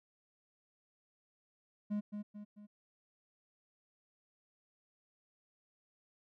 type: tone with echo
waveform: triangle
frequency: 207.7 Hz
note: G#3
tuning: in tune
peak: -31 dBFS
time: 1.9-2.01 s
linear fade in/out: 20 ms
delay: 220 ms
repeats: 3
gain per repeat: -6 dB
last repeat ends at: 2.67 s
effects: none